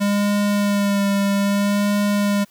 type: tone with vibrato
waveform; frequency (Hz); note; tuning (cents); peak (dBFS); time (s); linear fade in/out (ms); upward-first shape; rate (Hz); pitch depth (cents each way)
square; 202; G#3; -48; -17; 0-2.45; 20; sine; 0.62; 22
effects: white hiss -55 dBFS RMS until 2.5 s